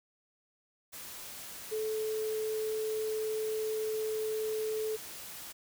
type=tone in noise; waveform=sine; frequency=435 Hz; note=A4; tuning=20 cents flat; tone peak=-31 dBFS; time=1.71-4.97 s; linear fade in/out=20 ms; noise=white; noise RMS=-45 dBFS; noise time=0.92-5.53 s; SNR=+11 dB; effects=none